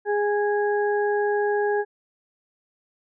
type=harmonic tone; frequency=413.1 Hz; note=G#4; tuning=9 cents flat; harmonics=1 / 2 / 4; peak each=-21 / -27 / -30 dBFS; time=0.05-1.85 s; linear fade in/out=50 ms; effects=none